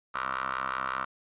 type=ring-modulated tone; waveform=15% pulse; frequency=65.41 Hz; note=C2; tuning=in tune; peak=-21 dBFS; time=0.14-1.05 s; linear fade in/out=10 ms; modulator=1240 Hz; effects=resampled to 8000 Hz